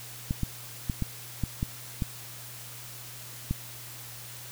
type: clicks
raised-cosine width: 5 ms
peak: -15 dBFS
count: 8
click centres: 0.309 / 0.433 / 0.898 / 1.023 / 1.437 / 1.629 / 2.022 / 3.51 s
effects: added 120 Hz sine -48 dBFS peak until 4.51 s + white hiss -44 dBFS RMS until 4.51 s